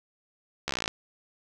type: slowing click train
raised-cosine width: 0.2 ms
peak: -11 dBFS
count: 13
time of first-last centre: 0.68-0.879 s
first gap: 14 ms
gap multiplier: 1.03
effects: none